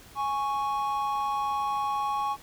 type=tone pair together; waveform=triangle; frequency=830.8 / 1107 Hz; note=G#5 / C#6; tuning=0 / -3 cents; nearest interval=perfect fourth; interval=497 cents; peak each=-27 dBFS; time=0.15-2.37 s; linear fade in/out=50 ms; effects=pink hiss -51 dBFS RMS until 2.42 s